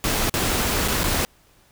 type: noise with dropouts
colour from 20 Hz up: pink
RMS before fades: -22 dBFS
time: 0.04-1.25 s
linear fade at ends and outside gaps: 0 ms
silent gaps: 0.296-0.34 / 0.878-0.883 / 1.033-1.04 s
effects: pink hiss -57 dBFS RMS until 1.71 s